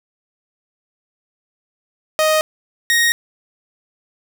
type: tone pair in turn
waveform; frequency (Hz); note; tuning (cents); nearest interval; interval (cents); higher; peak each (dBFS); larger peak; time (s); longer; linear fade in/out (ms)
sawtooth; 623 / 1870.2; D#5 / A#6; +2 / +5; octave + perfect fifth; 1903; second; -9; neither; 2.19-2.41 / 2.9-3.12; neither; 0
effects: none